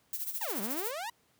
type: noise with tremolo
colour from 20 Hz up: violet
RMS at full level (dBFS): -34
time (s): 0.13-0.91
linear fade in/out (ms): 0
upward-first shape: sine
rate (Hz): 14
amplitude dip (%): 70
type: exponential two-way sweep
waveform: sawtooth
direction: down then up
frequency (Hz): 987.8 to 188.8 to 987.8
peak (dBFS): -32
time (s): 0.41-1.1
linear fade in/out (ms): 5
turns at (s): 0.61
effects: pink hiss -69 dBFS RMS until 1.39 s + high-pass 100 Hz 12 dB/octave